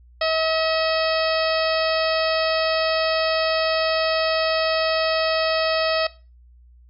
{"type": "harmonic tone", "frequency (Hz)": 641, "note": "E5", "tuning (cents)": -49, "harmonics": [1, 2, 3, 4, 5, 6, 7, 8], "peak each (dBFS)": [-21, -27, -29, -31, -31, -32, -30, -31], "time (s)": [0.21, 6.07], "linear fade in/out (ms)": 5, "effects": ["noise-tail reverb RT60 0.3 s tail -18 dB re dry", "added 60 Hz sine -47 dBFS peak until 6.89 s"]}